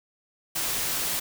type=noise; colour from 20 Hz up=white; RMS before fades=-28 dBFS; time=0.55-1.2 s; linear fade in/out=10 ms; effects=none